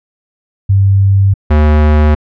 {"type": "tone pair in turn", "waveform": ["sine", "square"], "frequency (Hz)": [98, 75.59], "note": ["G2", "D#2"], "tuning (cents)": [0, -49], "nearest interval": "major third", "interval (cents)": 449, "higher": "first", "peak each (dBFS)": [-5, -6], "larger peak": "first", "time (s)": [[0.69, 1.34], [1.5, 2.15]], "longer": "neither", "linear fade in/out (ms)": 10, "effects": ["low-pass 2000 Hz 12 dB/octave"]}